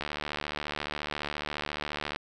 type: click train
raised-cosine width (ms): 0.3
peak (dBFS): -16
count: 161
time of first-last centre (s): 0.01-2.161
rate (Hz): 74.4
effects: none